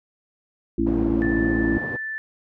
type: harmonic tone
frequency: 55.6 Hz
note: A1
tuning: 19 cents sharp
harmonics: 1 / 2 / 4 / 5 / 6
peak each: -28 / -32 / -26 / -24 / -22 dBFS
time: 0.78-1.78 s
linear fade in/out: 5 ms
type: band-pass noise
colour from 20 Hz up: pink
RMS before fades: -32 dBFS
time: 0.86-1.97 s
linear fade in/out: 10 ms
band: 140 to 600 Hz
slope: 12 dB/octave
type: tone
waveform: sine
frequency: 1760 Hz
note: A6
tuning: in tune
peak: -27 dBFS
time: 1.22-2.18 s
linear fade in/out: 0 ms
effects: none